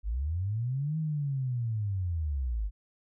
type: linear two-way sweep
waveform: sine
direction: up then down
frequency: 46.99 to 160 to 46.99 Hz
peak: -28 dBFS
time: 0.03-2.71 s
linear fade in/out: 50 ms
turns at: 0.98 s
effects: none